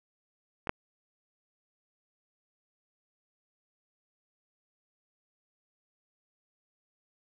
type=clicks; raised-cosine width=0.5 ms; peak=-24 / -10 dBFS; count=2; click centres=0.672 / 0.694 s; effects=none